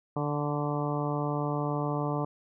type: harmonic tone with a mistuned harmonic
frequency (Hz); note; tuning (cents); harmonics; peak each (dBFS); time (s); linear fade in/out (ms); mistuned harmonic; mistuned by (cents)
146.83; D3; 0; 1 / 2 / 3 / 4 / 5 / 6 / 7 / 8; -31 / -34 / -36 / -37 / -38 / -39 / -39 / -40; 0.16-2.25; 5; 8; -25
effects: none